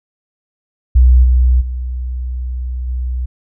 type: tone with level steps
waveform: sine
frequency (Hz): 62.4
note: B1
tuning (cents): +19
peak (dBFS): -4 / -7 / -18 / -16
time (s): 0.95-3.26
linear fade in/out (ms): 10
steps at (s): 1.23 / 1.6 / 2.87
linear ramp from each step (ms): 20
effects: none